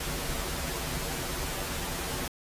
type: noise with comb filter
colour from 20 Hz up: pink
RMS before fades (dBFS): -33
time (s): 0-2.28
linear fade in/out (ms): 5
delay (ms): 9.7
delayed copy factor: -0.85
effects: resampled to 32000 Hz